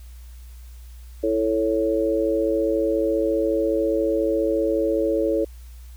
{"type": "chord", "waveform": "sine", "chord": "A major", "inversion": "second", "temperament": "equal", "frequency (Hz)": [329.6, 440, 554.4], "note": ["E4", "A4", "C#5"], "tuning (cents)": [0, 0, 0], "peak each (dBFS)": -23, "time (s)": [1.23, 5.45], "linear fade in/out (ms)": 10, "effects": ["added 60 Hz sine -38 dBFS peak until 5.96 s", "white hiss -55 dBFS RMS until 5.96 s"]}